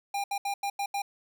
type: tone bursts at uneven times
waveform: square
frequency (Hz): 802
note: G5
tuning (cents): +39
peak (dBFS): -29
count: 6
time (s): 0.14-0.24 / 0.31-0.38 / 0.45-0.54 / 0.63-0.7 / 0.79-0.86 / 0.94-1.02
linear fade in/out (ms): 5
effects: none